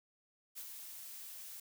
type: noise with ADSR envelope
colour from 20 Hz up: blue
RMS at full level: -45 dBFS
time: 0.55-1.6 s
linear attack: 30 ms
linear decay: 78 ms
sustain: -4 dB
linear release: 4 ms
effects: none